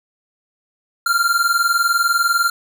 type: tone pair together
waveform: square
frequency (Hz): 1376.9 / 1396.9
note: F6 / F6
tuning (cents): -25 / 0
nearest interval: unison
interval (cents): 25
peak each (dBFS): -18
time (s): 1.06-2.5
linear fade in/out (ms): 5
effects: none